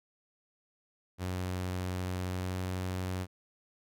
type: tone with pitch glide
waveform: sawtooth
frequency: 91.5 to 92.3 Hz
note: F#2 to F#2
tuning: -19 to -4 cents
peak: -29 dBFS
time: 1.18-3.27 s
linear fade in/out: 50 ms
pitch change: +15 cents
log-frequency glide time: 2.27-2.59 s
effects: none